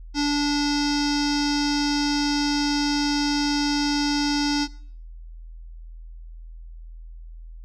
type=tone with low-pass filter; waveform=square; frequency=290.4 Hz; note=D4; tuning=19 cents flat; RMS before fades=-22 dBFS; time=0.14-4.68 s; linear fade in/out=50 ms; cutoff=5300 Hz; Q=6.4; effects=noise-tail reverb RT60 0.5 s tail -19 dB re dry + added 41 Hz sine -37 dBFS peak until 7.64 s